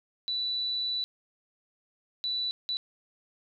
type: tone bursts at uneven times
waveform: sine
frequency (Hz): 3963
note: B7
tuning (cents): +5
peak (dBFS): -28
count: 3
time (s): 0.28-1.04 / 2.24-2.51 / 2.69-2.77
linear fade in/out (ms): 0
effects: none